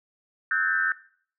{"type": "tone cluster", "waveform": "sine", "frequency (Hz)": [1300, 1488, 1574, 1799], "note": ["E6", "F#6", "G6", "A6"], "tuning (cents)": [-24, 9, 7, 38], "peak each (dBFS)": [-32, -27, -25, -28], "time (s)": [0.51, 0.92], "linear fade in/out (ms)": 2, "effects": ["noise-tail reverb RT60 0.5 s tail -17 dB re dry"]}